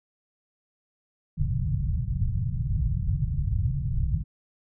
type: low-pass noise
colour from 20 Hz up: white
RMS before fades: -26 dBFS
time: 1.37-4.24 s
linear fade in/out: 10 ms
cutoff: 150 Hz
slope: 48 dB/octave
effects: none